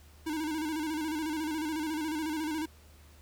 square tone with vibrato, 311.1 Hz, D#4, in tune, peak -32 dBFS, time 0.26-2.66 s, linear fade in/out 10 ms, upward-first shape square, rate 14 Hz, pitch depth 58 cents each way, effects added 75 Hz sine -54 dBFS peak until 3.21 s + pink hiss -60 dBFS RMS until 3.21 s

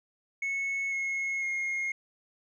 sine tone with pitch steps, 2199 / 2171 / 2144 Hz, C#7 / C#7 / C7, -14 / -37 / +42 cents, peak -26 dBFS, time 0.42-1.92 s, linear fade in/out 5 ms, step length 500 ms, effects tanh soft clip ceiling -28 dBFS

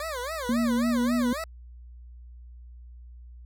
20% pulse tone with vibrato, 564 Hz, C#5, 30 cents sharp, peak -26 dBFS, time 0-1.44 s, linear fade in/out 2 ms, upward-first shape sine, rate 3.7 Hz, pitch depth 260 cents each way
sine tone with pitch glide, 235.6 to 241.9 Hz, A#3 to B3, +19 to -36 cents, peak -22 dBFS, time 0.49-1.33 s, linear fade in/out 2 ms, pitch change +45 cents, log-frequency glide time 0.71-1.18 s
effects added 60 Hz sine -43 dBFS peak until 3.45 s

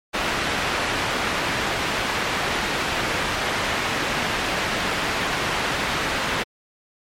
white low-pass noise, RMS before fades -24 dBFS, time 0.13-6.44 s, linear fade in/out 20 ms, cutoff 2400 Hz, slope 12 dB/octave, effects MP3 64 kbps

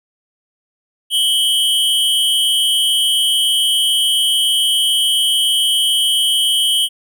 square tone pair together, 2991 / 3218 Hz, F#7 / G7, +18 / +45 cents, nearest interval minor second, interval 127 cents, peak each -16 dBFS, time 1.1-6.89 s, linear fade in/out 50 ms, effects none

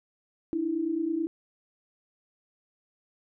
sine tone pair together, 300.3 / 329.6 Hz, D4 / E4, +39 / 0 cents, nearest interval major second, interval 161 cents, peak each -32 / -27 dBFS, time 0.53-1.27 s, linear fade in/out 0 ms, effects none

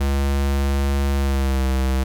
square tone with pitch glide, 69.3 to 65.79 Hz, C#2 to C2, 0 to +10 cents, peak -18 dBFS, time 0-2.04 s, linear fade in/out 10 ms, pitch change -90 cents, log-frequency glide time 1.18-1.66 s, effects none

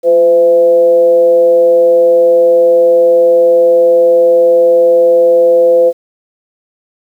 sine tone with frequency modulation, 510 Hz, C5, 44 cents flat, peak -4 dBFS, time 0.03-5.93 s, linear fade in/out 50 ms, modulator 160 Hz, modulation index 0.4, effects 7-bit

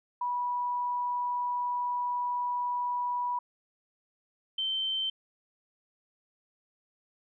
sine tone pair in turn, 978 / 3105 Hz, B5 / G7, -17 / -17 cents, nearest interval octave + minor sixth, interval 2000 cents, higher second, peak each -28 dBFS, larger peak neither, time 0.21-3.39 / 4.58-5.1 s, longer first, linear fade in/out 5 ms, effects none

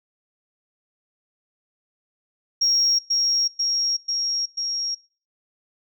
sine tone with echo, 5588 Hz, F8, in tune, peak -15 dBFS, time 2.61-2.99 s, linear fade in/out 10 ms, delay 490 ms, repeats 4, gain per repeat -2 dB, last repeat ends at 4.95 s, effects noise-tail reverb RT60 0.4 s tail -24 dB re dry + tanh soft clip ceiling -12 dBFS

